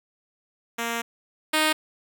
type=tone pair in turn; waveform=5% pulse; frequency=232.5 / 310.4 Hz; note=A#3 / D#4; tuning=-4 / -4 cents; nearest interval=perfect fourth; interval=500 cents; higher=second; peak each=-15 / -8 dBFS; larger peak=second; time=0.78-1.02 / 1.53-1.73 s; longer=first; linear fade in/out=10 ms; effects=none